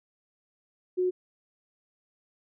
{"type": "tone", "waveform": "sine", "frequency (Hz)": 365.2, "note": "F#4", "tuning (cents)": -23, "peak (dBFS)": -23, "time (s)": [0.97, 1.11], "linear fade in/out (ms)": 20, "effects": []}